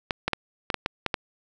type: clicks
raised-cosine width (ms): 0.3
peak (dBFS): -8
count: 8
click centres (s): 0.108 / 0.28 / 0.333 / 0.702 / 0.743 / 0.861 / 1.063 / 1.142
effects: none